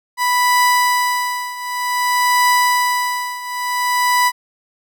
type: tone with tremolo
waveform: 30% pulse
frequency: 987.8 Hz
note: B5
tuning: in tune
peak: -8 dBFS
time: 0.17-4.32 s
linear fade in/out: 50 ms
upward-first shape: triangle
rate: 0.54 Hz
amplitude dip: 85%
effects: none

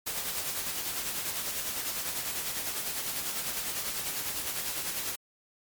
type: noise with tremolo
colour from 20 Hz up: white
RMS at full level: -32 dBFS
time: 0.06-5.16 s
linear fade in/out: 10 ms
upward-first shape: sine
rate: 10 Hz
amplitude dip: 40%
effects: MP3 96 kbps

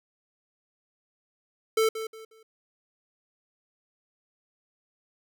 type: tone with echo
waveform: square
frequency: 442.7 Hz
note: A4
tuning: 11 cents sharp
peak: -21 dBFS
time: 1.77-1.89 s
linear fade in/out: 5 ms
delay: 180 ms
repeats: 3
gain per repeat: -11 dB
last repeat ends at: 2.43 s
effects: none

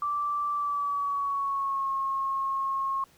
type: tone with pitch glide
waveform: sine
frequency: 1168 to 1083.5 Hz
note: D6 to C#6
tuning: -10 to -40 cents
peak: -26 dBFS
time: 0.02-3.04 s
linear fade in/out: 2 ms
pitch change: -130 cents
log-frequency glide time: 0.53-1.9 s
effects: pink hiss -60 dBFS RMS until 3.17 s

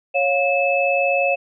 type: tone cluster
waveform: sine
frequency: 553 / 708 / 2608 Hz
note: C#5 / F5 / E7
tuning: -4 / +23 / -19 cents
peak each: -19 / -22 / -20 dBFS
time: 0.14-1.36 s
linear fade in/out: 20 ms
effects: none

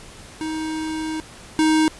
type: tone pair in turn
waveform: square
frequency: 314.7 / 313.4 Hz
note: D#4 / D#4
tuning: +20 / +13 cents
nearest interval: unison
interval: 7 cents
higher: first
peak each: -25 / -15 dBFS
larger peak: second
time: 0.41-1.2 / 1.59-1.88 s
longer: first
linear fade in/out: 0 ms
effects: pink hiss -42 dBFS RMS until 1.99 s + resampled to 24000 Hz

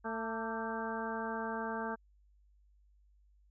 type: harmonic tone with a mistuned harmonic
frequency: 224.1 Hz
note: A3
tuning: 32 cents sharp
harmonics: 1 / 2 / 3 / 4 / 5 / 6 / 7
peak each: -41 / -42 / -44 / -41 / -45 / -48 / -43 dBFS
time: 0.04-1.96 s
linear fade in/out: 20 ms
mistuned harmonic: 5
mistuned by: +66 cents
effects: added 50 Hz sine -63 dBFS peak until 3.5 s

